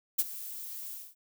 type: noise with ADSR envelope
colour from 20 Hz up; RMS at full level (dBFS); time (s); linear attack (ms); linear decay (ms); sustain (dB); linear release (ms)
violet; -24; 0.18-1.15; 15; 35; -17; 220
effects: none